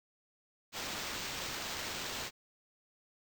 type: noise with sample-and-hold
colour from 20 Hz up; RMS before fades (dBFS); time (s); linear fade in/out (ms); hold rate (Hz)
white; -40; 0.72-2.31; 50; 11025
effects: none